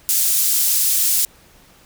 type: high-pass noise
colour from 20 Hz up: pink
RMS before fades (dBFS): -17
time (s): 0.09-1.25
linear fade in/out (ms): 0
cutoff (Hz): 8000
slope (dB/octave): 12
effects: pink hiss -50 dBFS RMS until 1.85 s